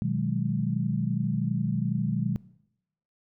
sine chord, G# minor seventh, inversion first, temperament equal, 123.47 / 155.56 / 185 / 207.7 Hz, B2 / D#3 / F#3 / G#3, 0 / 0 / 0 / 0 cents, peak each -30 dBFS, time 0.02-2.36 s, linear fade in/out 0 ms, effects noise-tail reverb RT60 0.8 s tail -21 dB re dry

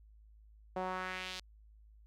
sawtooth tone with band-pass filter sweep, 185 Hz, F#3, in tune, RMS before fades -40 dBFS, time 0.76-1.4 s, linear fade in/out 5 ms, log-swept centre 660 to 4400 Hz, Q 1.7, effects added 53 Hz sine -57 dBFS peak until 2.06 s

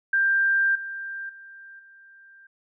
sine tone with level steps, 1585 Hz, G6, 19 cents sharp, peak -18 / -31 / -42 / -48 dBFS, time 0.13-2.47 s, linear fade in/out 5 ms, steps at 0.75 / 1.29 / 1.79 s, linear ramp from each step 5 ms, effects none

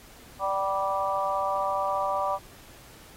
harmonic tone with a mistuned harmonic, 195.4 Hz, G3, 5 cents flat, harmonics 3 / 4 / 5 / 6, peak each -30 / -30 / -30 / -30 dBFS, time 0.39-2.39 s, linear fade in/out 50 ms, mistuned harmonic 4, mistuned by -23 cents, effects pink hiss -51 dBFS RMS until 3.16 s + AAC 48 kbps

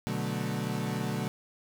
35% pulse chord, B minor seventh, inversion none, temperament equal, 123.47 / 146.83 / 185 / 220 Hz, B2 / D3 / F#3 / A3, 0 / 0 / 0 / 0 cents, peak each -34 dBFS, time 0.07-1.28 s, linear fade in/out 0 ms, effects none

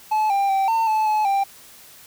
triangle tone with pitch steps, 862 / 793 / 777 / 903 / 869 / 856 / 789 Hz, A5 / G5 / G5 / A5 / A5 / A5 / G5, -36 / +20 / -16 / +45 / -22 / -48 / +11 cents, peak -15 dBFS, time 0.11-1.44 s, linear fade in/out 10 ms, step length 190 ms, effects white hiss -46 dBFS RMS until 2.06 s

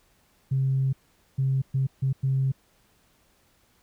sine tone bursts at uneven times, 133.8 Hz, C3, 39 cents sharp, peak -20 dBFS, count 5, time 0.51-0.93 / 1.38-1.62 / 1.74-1.87 / 2.02-2.13 / 2.23-2.52 s, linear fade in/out 10 ms, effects tanh soft clip ceiling -16 dBFS + pink hiss -64 dBFS RMS until 3.82 s

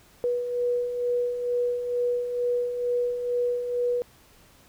sine beating tone pair, 485.1 / 487.3 Hz, B4 / B4, -31 / -23 cents, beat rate 2.2 Hz, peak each -33 / -24 dBFS, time 0.24-4.02 s, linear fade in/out 0 ms, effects pink hiss -56 dBFS RMS until 4.68 s

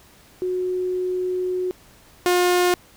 sine / sawtooth tone pair in turn, 366 / 357.2 Hz, F#4 / F4, -19 / +39 cents, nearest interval unison, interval 42 cents, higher first, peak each -21 / -12 dBFS, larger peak second, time 0.42-1.71 / 2.26-2.74 s, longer first, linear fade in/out 0 ms, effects pink hiss -51 dBFS RMS until 2.96 s

